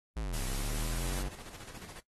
square linear two-way sweep, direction down then up, 59.8 to 30.89 to 48.45 Hz, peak -34 dBFS, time 0.16-1.29 s, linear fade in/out 10 ms, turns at 0.43 s
white noise, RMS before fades -41 dBFS, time 0.33-1.23 s, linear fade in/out 10 ms
pink noise with tremolo, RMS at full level -47 dBFS, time 1.03-2.01 s, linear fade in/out 20 ms, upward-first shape square, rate 14 Hz, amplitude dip 50%
effects noise-tail reverb RT60 0.1 s tail -18 dB re dry + AAC 32 kbps

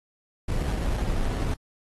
brown noise with sample-and-hold, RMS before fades -26 dBFS, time 0.48-1.54 s, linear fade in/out 5 ms, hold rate 2450 Hz, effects AAC 32 kbps

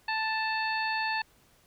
harmonic tone with a mistuned harmonic, 880 Hz, A5, in tune, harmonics 1 / 2 / 3 / 4 / 5, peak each -31 / -32 / -35 / -45 / -38 dBFS, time 0.08-1.22 s, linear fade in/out 5 ms, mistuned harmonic 4, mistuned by +49 cents, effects pink hiss -63 dBFS RMS until 1.66 s

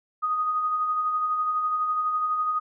sine tone with tremolo, 1244.5 Hz, D#6, in tune, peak -21 dBFS, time 0.22-2.6 s, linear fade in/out 20 ms, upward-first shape sine, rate 12 Hz, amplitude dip 35%, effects none

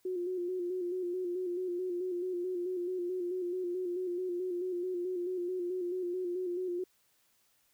sine tone with vibrato, 360 Hz, F#4, 47 cents flat, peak -32 dBFS, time 0.05-6.84 s, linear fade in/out 5 ms, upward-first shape square, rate 4.6 Hz, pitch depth 42 cents each way, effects white hiss -71 dBFS RMS until 7.73 s

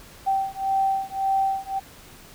sine beating tone pair, 776 / 777.8 Hz, G5 / G5, -18 / -14 cents, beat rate 1.8 Hz, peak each -24 dBFS, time 0.26-1.8 s, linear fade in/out 20 ms, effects pink hiss -47 dBFS RMS until 2.34 s

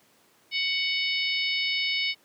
harmonic tone, 743 Hz, F#5, 7 cents sharp, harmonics 3 / 4 / 5 / 6 / 7, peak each -28 / -30 / -32 / -34 / -35 dBFS, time 0.51-2.15 s, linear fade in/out 50 ms, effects pink hiss -61 dBFS RMS until 2.24 s + high-pass 200 Hz 12 dB/octave

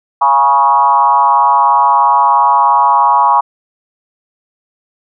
sine tone with frequency modulation, 970 Hz, B5, 31 cents flat, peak -6 dBFS, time 0.21-3.41 s, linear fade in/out 10 ms, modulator 137 Hz, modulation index 1.3, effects none

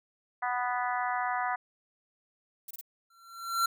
harmonic tone, 246.9 Hz, B3, in tune, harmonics 3 / 4 / 5 / 6 / 7 / 8, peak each -32 / -34 / -36 / -38 / -39 / -40 dBFS, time 0.42-1.56 s, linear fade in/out 10 ms
violet noise bursts, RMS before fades -42 dBFS, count 3, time 2.68-2.812 s, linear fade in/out 5 ms, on 28 ms, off 24 ms
square tone with exponential growth, 1362 Hz, F6, 44 cents flat, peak -23 dBFS, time 3.1-3.66 s, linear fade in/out 5 ms, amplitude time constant 120 ms
effects none

